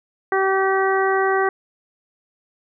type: harmonic tone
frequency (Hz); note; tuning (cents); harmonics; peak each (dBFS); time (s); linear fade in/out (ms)
384.9; G4; -32; 1 / 2 / 3 / 4 / 5; -19 / -22 / -24 / -25 / -26; 0.32-1.49; 2
effects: none

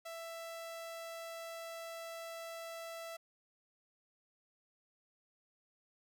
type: tone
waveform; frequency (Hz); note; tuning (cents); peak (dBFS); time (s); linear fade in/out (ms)
sawtooth; 663; E5; +10; -40; 0.05-3.17; 10
effects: none

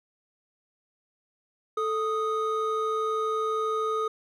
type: tone pair together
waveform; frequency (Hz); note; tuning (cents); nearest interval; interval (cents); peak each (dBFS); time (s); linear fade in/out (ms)
triangle; 439 / 1244.5; A4 / D#6; -4 / 0; octave + tritone; 1804; -26; 1.77-4.08; 5
effects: none

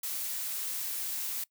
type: noise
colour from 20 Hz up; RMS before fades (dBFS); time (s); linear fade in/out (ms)
blue; -35; 0.03-1.44; 5
effects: noise-tail reverb RT60 0.1 s tail -21 dB re dry

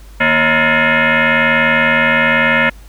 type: tone with frequency modulation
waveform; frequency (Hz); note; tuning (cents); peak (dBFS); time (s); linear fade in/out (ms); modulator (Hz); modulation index
sine; 155.56; D#3; 0; -9; 0.2-2.7; 10; 392; 5.9
effects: added 50 Hz sine -34 dBFS peak until 2.88 s + pink hiss -46 dBFS RMS until 2.88 s

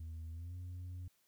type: tone with pitch glide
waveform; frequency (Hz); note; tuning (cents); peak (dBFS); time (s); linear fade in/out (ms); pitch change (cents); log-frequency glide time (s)
sine; 81 to 89.88; E2 to F#2; -30 to -50; -40; 0-1.08; 5; +180; 0.31-0.56
effects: tanh soft clip ceiling -42 dBFS + white hiss -75 dBFS RMS until 1.27 s

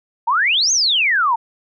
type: exponential two-way sweep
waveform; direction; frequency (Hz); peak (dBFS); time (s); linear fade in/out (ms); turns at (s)
sine; up then down; 874 to 6645 to 874; -13; 0.27-1.36; 10; 0.72
effects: none

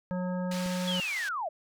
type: harmonic tone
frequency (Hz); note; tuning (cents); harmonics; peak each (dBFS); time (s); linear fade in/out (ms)
181.6; F#3; -32; 1 / 3 / 5 / 7 / 9; -30 / -36 / -42 / -48 / -48; 0.11-1; 0
type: band-pass noise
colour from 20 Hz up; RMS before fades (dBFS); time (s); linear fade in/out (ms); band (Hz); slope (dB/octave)
white; -41; 0.51-1.29; 5; 1100 to 5400; 12
type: clicks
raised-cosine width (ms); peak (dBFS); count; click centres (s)
3; -42 / -32; 2; 0.54 / 0.661
type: linear sweep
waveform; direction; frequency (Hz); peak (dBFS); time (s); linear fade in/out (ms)
sine; down; 3432 to 580; -30; 0.87-1.49; 10
effects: none

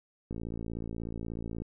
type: click train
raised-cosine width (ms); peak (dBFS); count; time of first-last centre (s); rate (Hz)
3; -25; 75; 0.31-1.62; 56.5
effects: none

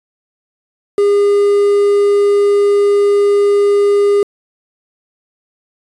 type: tone with quantisation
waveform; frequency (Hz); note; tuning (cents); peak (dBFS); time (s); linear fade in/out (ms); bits
triangle; 406.2; G#4; -38; -6; 0.98-4.23; 2; 5
effects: resampled to 24000 Hz

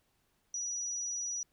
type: tone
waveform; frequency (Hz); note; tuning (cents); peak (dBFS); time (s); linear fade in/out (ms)
sine; 5840; F#8; -24; -34; 0.54-1.43; 2
effects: pink hiss -75 dBFS RMS until 1.52 s

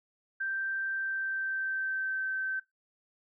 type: tone with pitch glide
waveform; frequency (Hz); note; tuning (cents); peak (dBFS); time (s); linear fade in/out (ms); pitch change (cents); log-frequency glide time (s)
sine; 1568 to 1545.5; G6 to G6; 0 to -25; -30; 0.4-2.6; 10; -25; 0.92-2.28
effects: noise-tail reverb RT60 0.2 s tail -21 dB re dry

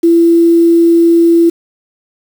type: tone with quantisation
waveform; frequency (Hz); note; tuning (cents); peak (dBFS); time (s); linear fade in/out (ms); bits
sine; 336.5; E4; +36; -4; 0.03-1.5; 10; 5
effects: none

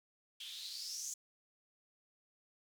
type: noise with band-pass filter sweep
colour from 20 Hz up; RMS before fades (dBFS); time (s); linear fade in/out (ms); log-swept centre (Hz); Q
blue; -45; 0.4-1.14; 5; 3100 to 6800; 6.7
effects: none

